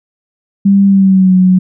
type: tone with pitch glide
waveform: sine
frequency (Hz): 197.8 to 184.55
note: G3 to F#3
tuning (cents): +16 to -4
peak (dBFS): -4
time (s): 0.65-1.59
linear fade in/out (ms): 10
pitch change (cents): -120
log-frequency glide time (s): 0.86-1.35
effects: none